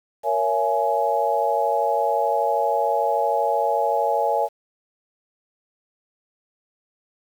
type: chord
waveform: sine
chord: A# half-diminished seventh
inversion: none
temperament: just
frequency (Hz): 466.2 / 559.4 / 671.3 / 839.1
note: A#4 / C#5 / E5 / G#5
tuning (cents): 0 / +16 / +31 / +18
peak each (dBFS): -26 / -24 / -24 / -22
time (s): 0.23-4.49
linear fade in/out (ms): 50
effects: 8-bit